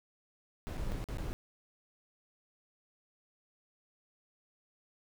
brown noise with dropouts, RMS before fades -37 dBFS, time 0.67-1.33 s, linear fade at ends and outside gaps 0 ms, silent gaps 0.772-0.777 / 0.92-0.924 / 1.041-1.087 / 1.171-1.184 s, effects none

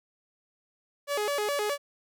sawtooth tone with vibrato, 489.8 Hz, B4, 14 cents flat, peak -23 dBFS, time 1.07-1.78 s, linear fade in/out 50 ms, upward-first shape square, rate 4.8 Hz, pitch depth 270 cents each way, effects none

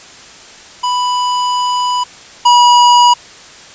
square tone pair in turn, 990 / 969.6 Hz, B5 / B5, +4 / -32 cents, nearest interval unison, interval 36 cents, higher first, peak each -13 / -5 dBFS, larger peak second, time 0.83-2.04 / 2.45-3.14 s, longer first, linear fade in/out 10 ms, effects white hiss -36 dBFS RMS until 3.74 s + resampled to 16000 Hz

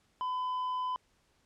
sine tone with tanh clipping, 1008 Hz, B5, 35 cents sharp, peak -32 dBFS, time 0.21-0.96 s, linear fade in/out 0 ms, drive 4 dB, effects pink hiss -71 dBFS RMS until 1.45 s + low-pass 9000 Hz 12 dB/octave

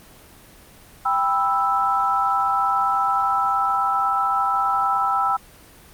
sine chord, E minor, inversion first, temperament just, 791.1 / 988.9 / 1318.5 Hz, G5 / B5 / E6, +16 / +2 / 0 cents, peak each -22 / -24 / -20 dBFS, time 1.05-5.37 s, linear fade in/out 10 ms, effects pink hiss -47 dBFS RMS until 5.93 s + Opus 24 kbps

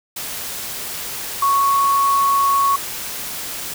sine tone in noise, 1108.7 Hz, C#6, in tune, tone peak -13 dBFS, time 1.42-2.76 s, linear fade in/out 5 ms, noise white, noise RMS -28 dBFS, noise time 0.16-3.74 s, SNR +12 dB, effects none

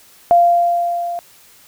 sine tone with level ramp, 693 Hz, F5, 14 cents flat, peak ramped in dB -6 to -21 dBFS, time 0.31-1.19 s, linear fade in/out 0 ms, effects white hiss -47 dBFS RMS until 1.67 s

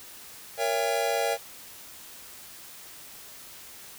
square chord, A# diminished seventh, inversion none, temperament just, 466.2 / 559.4 / 671.3 / 805.5 Hz, A#4 / C#5 / E5 / G5, 0 / +16 / +31 / +47 cents, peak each -31 dBFS, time 0.57-1.38 s, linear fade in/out 50 ms, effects white hiss -46 dBFS RMS until 3.98 s

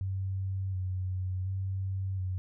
sine tone with vibrato, 94.2 Hz, F#2, 32 cents sharp, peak -30 dBFS, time 0.01-2.38 s, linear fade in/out 0 ms, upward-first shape square, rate 0.69 Hz, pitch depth 27 cents each way, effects none

